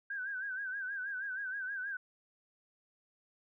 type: tone with vibrato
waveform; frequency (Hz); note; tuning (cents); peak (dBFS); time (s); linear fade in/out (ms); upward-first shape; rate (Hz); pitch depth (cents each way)
sine; 1568; G6; 0; -36; 0.1-1.97; 5; sine; 6.3; 92
effects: none